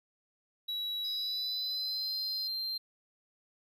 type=tone with pitch glide; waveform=triangle; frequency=3900 to 4156 Hz; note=B7 to C8; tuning=-23 to -12 cents; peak=-32 dBFS; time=0.68-2.78 s; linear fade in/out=10 ms; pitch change=+111 cents; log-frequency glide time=1.13-2.15 s
type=tone; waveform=triangle; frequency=4978 Hz; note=D#8; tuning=in tune; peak=-39 dBFS; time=1.04-2.48 s; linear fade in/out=10 ms
effects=none